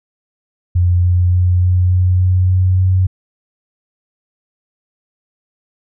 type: tone with pitch steps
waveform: sine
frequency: 88.6 / 89.22 / 89.84 / 90.46 / 91.09 / 91.72 / 92.36 / 93 Hz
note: F2 / F2 / F2 / F#2 / F#2 / F#2 / F#2 / F#2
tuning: +25 / +38 / +50 / -39 / -27 / -15 / -3 / +9 cents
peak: -9 dBFS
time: 0.75-3.07 s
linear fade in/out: 10 ms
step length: 290 ms
effects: none